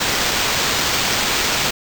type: noise with sample-and-hold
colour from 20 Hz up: white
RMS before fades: -19 dBFS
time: 0-1.71 s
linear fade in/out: 10 ms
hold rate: 11025 Hz
effects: none